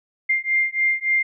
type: beating tone pair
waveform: sine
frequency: 2103 / 2106.5 Hz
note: C7 / C7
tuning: +8 / +11 cents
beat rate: 3.5 Hz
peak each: -21 dBFS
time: 0.29-1.23 s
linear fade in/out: 10 ms
effects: none